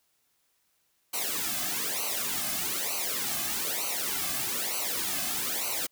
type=noise with flanger; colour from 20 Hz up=white; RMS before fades=-31 dBFS; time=1.13-5.87 s; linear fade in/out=10 ms; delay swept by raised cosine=0.57 to 2.17 ms; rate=1.1 Hz; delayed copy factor=-0.95; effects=white hiss -72 dBFS RMS until 5.91 s